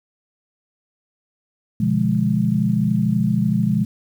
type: chord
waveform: sine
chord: B diminished seventh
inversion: none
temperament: equal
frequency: 123.47 / 146.83 / 174.61 / 207.7 Hz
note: B2 / D3 / F3 / Ab3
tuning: 0 / 0 / 0 / 0 cents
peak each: -22 / -25 / -21 / -19 dBFS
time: 1.8-3.85 s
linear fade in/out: 5 ms
effects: 8-bit